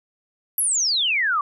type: exponential sweep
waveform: sine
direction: down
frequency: 11840 to 1120 Hz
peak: -18 dBFS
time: 0.58-1.41 s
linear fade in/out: 2 ms
effects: none